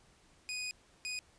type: tone bursts at uneven times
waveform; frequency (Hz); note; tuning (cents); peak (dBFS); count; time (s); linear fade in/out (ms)
20% pulse; 2489; D#7; 0; -32; 2; 0.49-0.71 / 1.05-1.19; 0
effects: pink hiss -65 dBFS RMS until 1.38 s + resampled to 22050 Hz